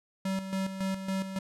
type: tone with tremolo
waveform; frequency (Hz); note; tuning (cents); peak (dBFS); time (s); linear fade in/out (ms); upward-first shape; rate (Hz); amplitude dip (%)
square; 191.6; G3; -39; -29; 0.25-1.39; 5; square; 3.6; 60
effects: low-pass 11000 Hz 12 dB/octave